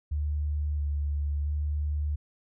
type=tone with vibrato; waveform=sine; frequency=73.42 Hz; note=D2; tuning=in tune; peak=-26 dBFS; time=0.11-2.16 s; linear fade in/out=10 ms; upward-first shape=square; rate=0.74 Hz; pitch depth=18 cents each way; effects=none